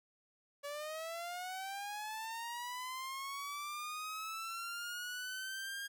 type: linear sweep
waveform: sawtooth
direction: up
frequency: 567 to 1623 Hz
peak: -37 dBFS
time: 0.63-5.88 s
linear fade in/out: 20 ms
effects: none